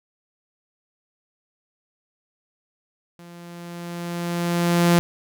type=tone with level ramp; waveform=sawtooth; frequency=172.5 Hz; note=F3; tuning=21 cents flat; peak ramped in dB=-38 to -9 dBFS; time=3.19-4.99 s; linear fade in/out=0 ms; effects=none